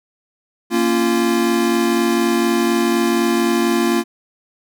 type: chord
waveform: square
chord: Bb minor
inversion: none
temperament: equal with one note detuned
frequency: 233.1 / 277.2 / 344.6 Hz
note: Bb3 / Db4 / F4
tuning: 0 / 0 / -23 cents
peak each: -19 / -23 / -18 dBFS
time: 0.7-4.04 s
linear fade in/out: 50 ms
effects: none